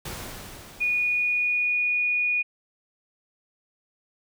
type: noise with exponential decay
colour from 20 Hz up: pink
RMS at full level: -34 dBFS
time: 0.05-2.4 s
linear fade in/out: 5 ms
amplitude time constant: 510 ms
type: tone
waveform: sine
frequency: 2456 Hz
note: D#7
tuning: 23 cents flat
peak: -21 dBFS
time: 0.8-2.43 s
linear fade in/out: 20 ms
effects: none